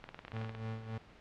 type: clicks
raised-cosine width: 0.3 ms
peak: -28 dBFS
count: 12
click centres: 0.041 / 0.09 / 0.145 / 0.191 / 0.25 / 0.281 / 0.319 / 0.366 / 0.415 / 0.446 / 0.494 / 0.55 s
type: tone with tremolo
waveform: 35% pulse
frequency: 111.5 Hz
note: A2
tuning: 23 cents sharp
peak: -35 dBFS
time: 0.33-0.98 s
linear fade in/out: 5 ms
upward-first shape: sine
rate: 3.5 Hz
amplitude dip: 65%
effects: pink hiss -58 dBFS RMS until 1.2 s + low-pass 3000 Hz 12 dB/octave